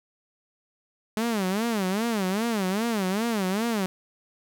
sawtooth tone with vibrato, 208.5 Hz, G#3, 7 cents sharp, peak -20 dBFS, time 1.17-3.86 s, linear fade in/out 0 ms, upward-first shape sine, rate 2.5 Hz, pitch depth 220 cents each way, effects none

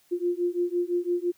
sine beating tone pair, 348.6 / 354.5 Hz, F4 / F4, -3 / +26 cents, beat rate 5.9 Hz, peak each -27 dBFS, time 0.11-1.32 s, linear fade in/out 20 ms, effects white hiss -63 dBFS RMS until 1.37 s

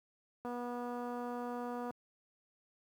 click train, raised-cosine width 1 ms, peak -29 dBFS, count 355, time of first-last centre 0.45-1.907 s, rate 243 Hz, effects high-pass 80 Hz 12 dB/octave + 10-bit

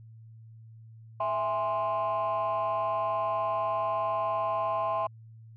sine chord, E augmented, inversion none, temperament equal with one note detuned, 659.3 / 823.4 / 1046.5 Hz, E5 / G#5 / B#5, 0 / -15 / 0 cents, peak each -29 / -32 / -28 dBFS, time 1.2-5.07 s, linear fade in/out 5 ms, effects tanh soft clip ceiling -22 dBFS + added 112 Hz sine -47 dBFS peak until 5.56 s

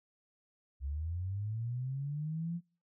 sine linear sweep, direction up, 65.41 to 175 Hz, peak -34 dBFS, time 0.8-2.61 s, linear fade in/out 50 ms, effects noise-tail reverb RT60 0.4 s tail -26 dB re dry

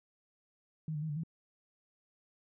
sine tone with pitch steps, 156.8 / 149 / 157.9 / 146.8 / 162.6 Hz, D#3 / D3 / D#3 / D3 / E3, +14 / +25 / +26 / 0 / -23 cents, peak -34 dBFS, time 0.88-1.235 s, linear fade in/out 2 ms, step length 71 ms, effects none

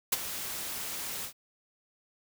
white noise with ADSR envelope, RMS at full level -24 dBFS, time 0.12-1.33 s, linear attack 8 ms, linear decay 27 ms, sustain -13 dB, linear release 89 ms, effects none

